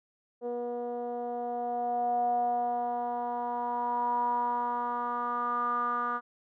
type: tone with low-pass filter sweep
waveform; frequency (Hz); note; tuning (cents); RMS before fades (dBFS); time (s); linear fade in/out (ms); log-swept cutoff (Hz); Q
10% pulse; 241.3; B3; -40; -31; 0.41-6.21; 50; 550 to 1300; 8.8
effects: none